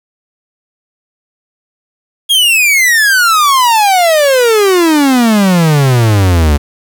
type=exponential sweep; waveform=45% pulse; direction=down; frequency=3322 to 70.2 Hz; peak=-6 dBFS; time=2.29-6.58 s; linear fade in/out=20 ms; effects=7-bit